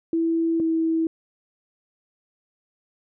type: tone pair in turn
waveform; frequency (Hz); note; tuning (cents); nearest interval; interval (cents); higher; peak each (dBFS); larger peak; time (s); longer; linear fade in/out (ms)
sine; 329.6 / 324.9; E4 / E4; 0 / -25; unison; 25; first; -19; neither; 0.13-0.6 / 0.6-1.07; neither; 2
effects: none